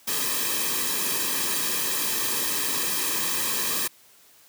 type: noise with comb filter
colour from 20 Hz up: white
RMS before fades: -26 dBFS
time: 0.07-3.88 s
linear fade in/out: 10 ms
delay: 1.4 ms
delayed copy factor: -0.8
effects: white hiss -55 dBFS RMS until 4.48 s + high-pass 100 Hz 12 dB/octave